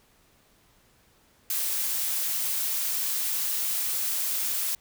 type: noise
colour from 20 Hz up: blue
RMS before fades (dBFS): -28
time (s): 1.5-4.75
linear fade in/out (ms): 2
effects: pink hiss -62 dBFS RMS until 4.8 s